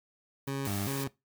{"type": "tone with vibrato", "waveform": "20% pulse", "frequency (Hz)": 116.8, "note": "A#2", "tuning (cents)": 4, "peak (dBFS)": -27, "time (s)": [0.47, 1.08], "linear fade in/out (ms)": 10, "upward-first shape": "square", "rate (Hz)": 2.5, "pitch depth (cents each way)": 280}
{"type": "noise with exponential decay", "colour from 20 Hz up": "violet", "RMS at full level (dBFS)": -45, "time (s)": [0.47, 0.54], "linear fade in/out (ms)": 2, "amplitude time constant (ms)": 15}
{"type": "noise", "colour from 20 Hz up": "white", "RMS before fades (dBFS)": -40, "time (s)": [0.65, 1.04], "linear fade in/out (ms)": 2}
{"effects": ["noise-tail reverb RT60 0.2 s tail -19 dB re dry"]}